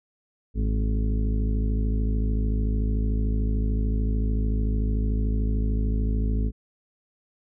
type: harmonic tone with a mistuned harmonic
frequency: 53.5 Hz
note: A1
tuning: 48 cents flat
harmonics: 1 / 2 / 3 / 4 / 5 / 6 / 7 / 8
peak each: -22 / -30 / -39 / -32 / -35 / -46 / -47 / -40 dBFS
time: 0.54-6.52 s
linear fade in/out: 50 ms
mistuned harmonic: 3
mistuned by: -67 cents
effects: none

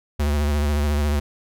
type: tone with vibrato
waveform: square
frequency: 73.42 Hz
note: D2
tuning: in tune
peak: -19 dBFS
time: 0.19-1.2 s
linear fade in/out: 10 ms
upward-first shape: sine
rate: 14 Hz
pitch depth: 47 cents each way
effects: none

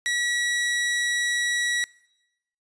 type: tone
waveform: sawtooth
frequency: 1929 Hz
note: B6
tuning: 41 cents flat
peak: -19 dBFS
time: 0.06-1.84 s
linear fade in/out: 0 ms
effects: noise-tail reverb RT60 0.9 s tail -22 dB re dry + resampled to 22050 Hz

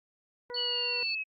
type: harmonic tone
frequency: 486.9 Hz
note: B4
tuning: 25 cents flat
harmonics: 1 / 2 / 3 / 4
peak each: -39 / -45 / -49 / -51 dBFS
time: 0.5-1.03 s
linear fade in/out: 0 ms
type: tone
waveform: sine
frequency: 4435 Hz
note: C#8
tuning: in tune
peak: -32 dBFS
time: 0.54-1.15 s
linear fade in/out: 5 ms
type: linear sweep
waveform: sine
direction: down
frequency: 2960 to 2547 Hz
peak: -31 dBFS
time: 0.56-1.24 s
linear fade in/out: 20 ms
effects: Opus 48 kbps

